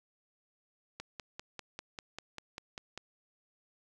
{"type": "click train", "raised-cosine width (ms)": 0.2, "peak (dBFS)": -24, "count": 11, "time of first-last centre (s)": [1, 2.976], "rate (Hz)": 5.06, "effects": []}